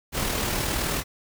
pink noise with amplitude modulation, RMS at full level -25 dBFS, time 0.12-1.04 s, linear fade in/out 50 ms, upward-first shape sine, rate 39.2 Hz, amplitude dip 35%, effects none

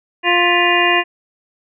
harmonic tone with a mistuned harmonic, 350.4 Hz, F4, 6 cents sharp, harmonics 1 / 2 / 3 / 5 / 6 / 7 / 8, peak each -19 / -19 / -19 / -19 / -19 / -19 / -19 dBFS, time 0.23-1.04 s, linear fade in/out 50 ms, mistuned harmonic 6, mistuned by -100 cents, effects none

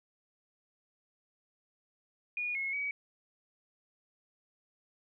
sine tone with pitch steps, 2447 / 2173 / 2268 Hz, D#7 / C#7 / C#7, -29 / -35 / +39 cents, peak -32 dBFS, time 2.37-2.91 s, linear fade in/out 2 ms, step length 180 ms, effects none

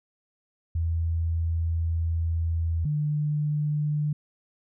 sine tone pair in turn, 82.7 / 149.2 Hz, E2 / D3, +6 / +28 cents, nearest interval minor seventh, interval 1022 cents, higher second, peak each -23 dBFS, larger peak neither, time 0.75-2.85 / 2.85-4.13 s, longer first, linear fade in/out 5 ms, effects none

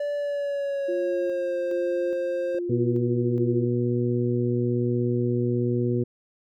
triangle tone with pitch glide, 580 to 528.8 Hz, D5 to C5, -22 to +18 cents, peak -23 dBFS, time 0-2.59 s, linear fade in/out 5 ms, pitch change -160 cents, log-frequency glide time 0.15-1.58 s
sine tone with tremolo, 350.1 Hz, F4, 4 cents sharp, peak -26 dBFS, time 0.88-3.65 s, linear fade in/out 10 ms, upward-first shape square, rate 1.2 Hz, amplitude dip 45%
harmonic tone, 121.1 Hz, B2, 34 cents flat, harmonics 1 / 2 / 3 / 4, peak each -25 / -27 / -26 / -33 dBFS, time 2.69-6.04 s, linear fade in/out 10 ms
effects none

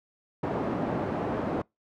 pink band-pass noise, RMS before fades -30 dBFS, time 0.43-1.62 s, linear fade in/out 5 ms, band 160 to 840 Hz, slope 12 dB/octave, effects noise-tail reverb RT60 0.2 s tail -26 dB re dry

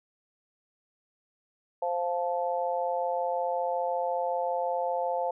harmonic tone, 174.61 Hz, F3, in tune, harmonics 3 / 4 / 5, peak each -30 / -31 / -32 dBFS, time 1.82-5.31 s, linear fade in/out 5 ms, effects none

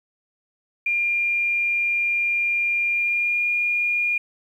sine tone with pitch glide, 2400 to 2422 Hz, D7 to D#7, +37 to -47 cents, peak -19 dBFS, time 0.86-4.18 s, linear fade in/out 5 ms, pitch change +16 cents, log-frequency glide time 2.95-3.45 s, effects 9-bit

